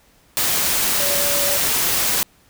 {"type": "tone in noise", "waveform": "sine", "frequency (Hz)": 571, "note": "D5", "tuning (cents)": -49, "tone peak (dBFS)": -25, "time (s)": [1, 1.57], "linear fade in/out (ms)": 0, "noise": "white", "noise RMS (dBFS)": -19, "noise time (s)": [0.37, 2.23], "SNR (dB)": -9, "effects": ["pink hiss -55 dBFS RMS until 2.49 s"]}